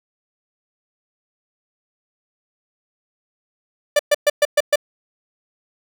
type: tone bursts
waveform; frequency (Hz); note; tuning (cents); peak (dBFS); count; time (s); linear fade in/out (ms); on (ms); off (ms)
45% pulse; 587.3; D5; 0; -11; 6; 3.96-4.758; 5; 33; 120
effects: none